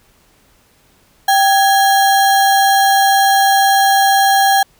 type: tone with sample-and-hold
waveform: sine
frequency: 784 Hz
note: G5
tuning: in tune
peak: -8 dBFS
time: 1.28-4.63 s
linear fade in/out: 5 ms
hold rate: 2450 Hz
effects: pink hiss -53 dBFS RMS until 4.79 s